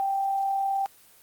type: tone with amplitude modulation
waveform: sine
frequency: 784 Hz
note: G5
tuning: in tune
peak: -22 dBFS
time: 0-0.86 s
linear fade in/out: 0 ms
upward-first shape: sine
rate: 39.7 Hz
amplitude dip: 30%
effects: white hiss -55 dBFS RMS until 1.22 s + Opus 24 kbps